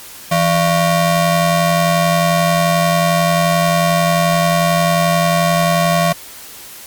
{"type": "ring-modulated tone", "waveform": "30% pulse", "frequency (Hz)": 424.7, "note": "G#4", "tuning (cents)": 39, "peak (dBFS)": -6, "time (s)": [0.31, 6.13], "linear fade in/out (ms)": 10, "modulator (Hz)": 258, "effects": ["white hiss -35 dBFS RMS until 6.86 s", "Opus 48 kbps"]}